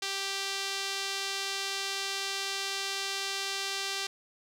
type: tone with band-pass filter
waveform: sawtooth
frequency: 392 Hz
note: G4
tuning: in tune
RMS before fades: -34 dBFS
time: 0.02-4.07 s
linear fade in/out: 5 ms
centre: 4400 Hz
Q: 1.2
effects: none